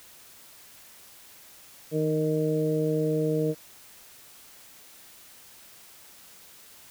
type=harmonic tone with a mistuned harmonic; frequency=154.8 Hz; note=D#3; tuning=9 cents flat; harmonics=1 / 2 / 3 / 4; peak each=-28 / -29 / -26 / -35 dBFS; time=1.91-3.55 s; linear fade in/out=50 ms; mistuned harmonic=1; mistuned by=+23 cents; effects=white hiss -51 dBFS RMS until 6.9 s